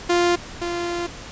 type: tone pair in turn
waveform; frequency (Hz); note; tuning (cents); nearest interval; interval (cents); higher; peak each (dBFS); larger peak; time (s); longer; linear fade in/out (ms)
sawtooth; 349.2 / 346.4; F4 / F4; 0 / -14; unison; 14; first; -12 / -20; first; 0.09-0.36 / 0.61-1.07; second; 10
effects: pink hiss -37 dBFS RMS until 1.31 s + resampled to 16000 Hz